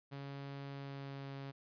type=tone with pitch glide; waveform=sawtooth; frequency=139.4 to 137.56 Hz; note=C#3 to C#3; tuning=+10 to -13 cents; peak=-40 dBFS; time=0.11-1.52 s; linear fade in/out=20 ms; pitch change=-23 cents; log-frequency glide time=0.67-1.33 s; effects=resampled to 11025 Hz